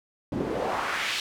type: noise with band-pass filter sweep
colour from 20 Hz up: pink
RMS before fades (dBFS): -29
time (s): 0.32-1.2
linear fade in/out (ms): 2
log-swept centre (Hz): 220 to 3600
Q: 1.5
effects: none